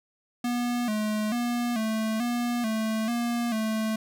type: tone with pitch steps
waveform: square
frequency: 242.2 / 213.4 / 240.3 / 219.7 / 240.4 / 219.8 / 237.2 / 219.1 Hz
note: B3 / G#3 / B3 / A3 / B3 / A3 / A#3 / A3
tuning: -34 / +47 / -47 / -2 / -46 / -2 / +30 / -7 cents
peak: -26 dBFS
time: 0.44-3.96 s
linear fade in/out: 5 ms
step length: 440 ms
effects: none